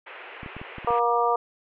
white band-pass noise, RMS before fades -42 dBFS, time 0.06-1 s, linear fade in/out 10 ms, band 350 to 2800 Hz, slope 48 dB/octave
clicks, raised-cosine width 3 ms, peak -25 dBFS, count 7, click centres 0.432 / 0.462 / 0.566 / 0.615 / 0.783 / 0.847 / 0.906 s
harmonic tone, 237.2 Hz, A#3, 30 cents sharp, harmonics 2 / 3 / 4 / 5, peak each -25 / -25 / -25 / -25 dBFS, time 0.87-1.36 s, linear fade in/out 5 ms
effects none

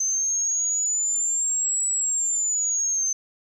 sine exponential two-way sweep, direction up then down, 6200 to 7860 to 6200 Hz, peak -21 dBFS, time 0-3.13 s, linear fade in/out 5 ms, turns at 1.88 s, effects 9-bit

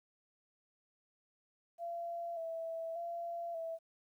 sine tone with vibrato, 670 Hz, E5, 28 cents sharp, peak -38 dBFS, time 1.78-3.79 s, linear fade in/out 50 ms, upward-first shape square, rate 0.85 Hz, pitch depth 33 cents each way, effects 12-bit

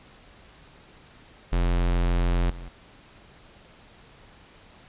square tone with level steps, 43.65 Hz, F1, in tune, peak -21 / -37 dBFS, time 1.52-2.69 s, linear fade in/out 10 ms, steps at 2.5 s, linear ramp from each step 2 ms, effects pink hiss -52 dBFS RMS until 4.88 s + resampled to 8000 Hz

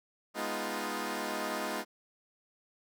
10% pulse chord, F half-diminished seventh, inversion first, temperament equal, 207.7 / 246.9 / 311.1 / 349.2 Hz, Ab3 / Cb4 / Eb4 / F4, 0 / 0 / 0 / 0 cents, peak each -31 dBFS, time 0.34-1.85 s, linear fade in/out 50 ms, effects none

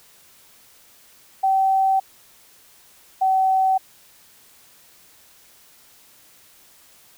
sine tone pair in turn, 770 / 761.6 Hz, G5 / F#5, -31 / +50 cents, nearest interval unison, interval 19 cents, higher first, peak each -15 dBFS, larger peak neither, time 1.43-2 / 3.21-3.78 s, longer neither, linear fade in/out 10 ms, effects white hiss -52 dBFS RMS until 7.17 s

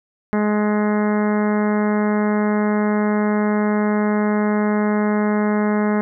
harmonic tone, 210 Hz, G#3, 19 cents sharp, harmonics 1 / 2 / 3 / 4 / 5 / 6 / 7 / 8 / 9 / 10, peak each -17 / -23 / -27 / -29 / -31 / -33 / -34 / -35 / -36 / -37 dBFS, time 0.33-6.01 s, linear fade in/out 0 ms, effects none

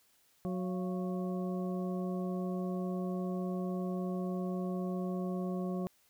harmonic tone with a mistuned harmonic, 183.6 Hz, F#3, 13 cents flat, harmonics 1 / 2 / 3 / 4 / 6, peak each -34 / -40 / -44 / -46 / -50 dBFS, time 0.45-5.87 s, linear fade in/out 0 ms, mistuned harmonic 4, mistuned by -100 cents, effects white hiss -69 dBFS RMS until 6.09 s

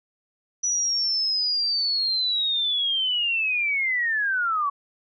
sine linear sweep, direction down, 5920 to 1106 Hz, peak -21 dBFS, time 0.63-4.7 s, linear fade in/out 10 ms, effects none

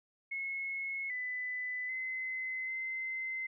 sine tone with pitch steps, 2179 / 2000 / 2046 / 2065 Hz, C#7 / B6 / C7 / C7, -30 / +21 / -39 / -23 cents, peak -35 dBFS, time 0.31-3.47 s, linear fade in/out 10 ms, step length 790 ms, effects none

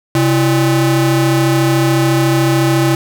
45% pulse ring-modulated tone, 233.1 Hz, A#3, in tune, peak -7 dBFS, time 0.15-2.95 s, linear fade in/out 2 ms, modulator 99.6 Hz, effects none

